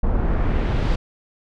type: noise with low-pass filter sweep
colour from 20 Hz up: brown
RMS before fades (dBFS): -19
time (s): 0.03-0.96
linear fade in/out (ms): 10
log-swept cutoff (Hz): 970 to 4600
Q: 0.98
effects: none